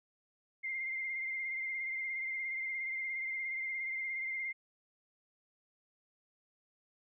sine tone with vibrato, 2104 Hz, C7, 9 cents sharp, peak -35 dBFS, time 0.63-4.53 s, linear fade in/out 20 ms, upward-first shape sine, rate 17 Hz, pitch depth 32 cents each way, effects none

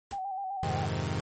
pink noise with exponential decay, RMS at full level -39 dBFS, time 0.11-0.23 s, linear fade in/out 0 ms, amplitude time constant 24 ms
sine tone with vibrato, 774 Hz, G5, 22 cents flat, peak -32 dBFS, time 0.12-0.86 s, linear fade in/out 10 ms, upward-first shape square, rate 7.8 Hz, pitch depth 47 cents each way
sawtooth chord, F minor seventh, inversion none, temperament equal, 87.31 / 103.83 / 130.81 / 155.56 Hz, F2 / Ab2 / C3 / Eb3, 0 / 0 / 0 / 0 cents, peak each -31 dBFS, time 0.63-1.2 s, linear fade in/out 0 ms
effects MP3 32 kbps

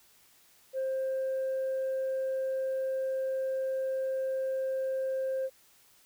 sine tone, 528 Hz, C5, 16 cents sharp, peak -27 dBFS, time 0.73-5.5 s, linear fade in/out 50 ms, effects tanh soft clip ceiling -27 dBFS + white hiss -62 dBFS RMS until 6.05 s

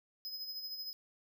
square tone with tremolo, 5060 Hz, D#8, 28 cents sharp, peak -39 dBFS, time 0.25-0.93 s, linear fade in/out 0 ms, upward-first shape sine, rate 13 Hz, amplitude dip 50%, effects none

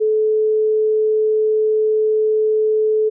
sine tone, 432.5 Hz, A4, 30 cents flat, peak -13 dBFS, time 0-3.1 s, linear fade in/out 20 ms, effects none

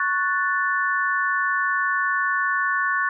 sine chord, F# minor, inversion second, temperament equal, 1108.7 / 1480 / 1760 Hz, C#6 / F#6 / A6, 0 / 0 / 0 cents, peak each -24 dBFS, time 0-3.09 s, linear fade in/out 2 ms, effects none

